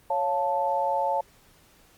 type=chord; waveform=sine; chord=Db augmented; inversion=none; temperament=equal; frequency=554.4 / 698.5 / 880 Hz; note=Db5 / F5 / A5; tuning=0 / 0 / 0 cents; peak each=-28 / -30 / -25 dBFS; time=0.1-1.21 s; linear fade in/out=5 ms; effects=pink hiss -58 dBFS RMS until 1.97 s + Opus 32 kbps